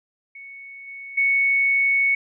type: tone with level steps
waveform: sine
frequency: 2217 Hz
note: C#7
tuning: in tune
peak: -37 / -34 / -16 dBFS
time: 0.35-2.15 s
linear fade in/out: 5 ms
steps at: 0.87 / 1.17 s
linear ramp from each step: 10 ms
effects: none